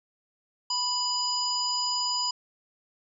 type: harmonic tone with a mistuned harmonic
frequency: 987.8 Hz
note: B5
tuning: in tune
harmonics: 1 / 3 / 5 / 7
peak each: -31 / -39 / -27 / -36 dBFS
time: 0.7-2.31 s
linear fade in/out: 5 ms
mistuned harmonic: 7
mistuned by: +40 cents
effects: none